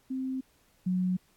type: tone pair in turn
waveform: sine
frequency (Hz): 261.6 / 183.17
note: C4 / F#3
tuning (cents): 0 / -17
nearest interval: tritone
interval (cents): 617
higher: first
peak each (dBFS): -30 / -25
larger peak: second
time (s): 0.1-0.41 / 0.86-1.17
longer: neither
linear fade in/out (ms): 10
effects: pink hiss -66 dBFS RMS until 1.36 s + AAC 64 kbps